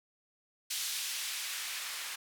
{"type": "noise with band-pass filter sweep", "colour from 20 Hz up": "blue", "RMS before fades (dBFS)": -38, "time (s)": [0.7, 2.16], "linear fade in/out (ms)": 10, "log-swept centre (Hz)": [3500, 1600], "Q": 0.84, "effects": []}